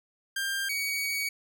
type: tone pair in turn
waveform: sawtooth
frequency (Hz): 1593 / 2253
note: G6 / C#7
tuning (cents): +27 / +28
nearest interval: tritone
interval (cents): 601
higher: second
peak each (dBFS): -25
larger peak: neither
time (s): 0.36-0.69 / 0.69-1.29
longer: second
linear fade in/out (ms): 5
effects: none